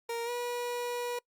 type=tone with pitch glide; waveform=30% pulse; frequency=466.2 to 484.6 Hz; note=A#4 to B4; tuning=0 to -33 cents; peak=-30 dBFS; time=0.09-1.19 s; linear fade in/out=5 ms; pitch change=+67 cents; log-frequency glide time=0.25-0.3 s; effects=noise-tail reverb RT60 0.1 s tail -25 dB re dry + Opus 48 kbps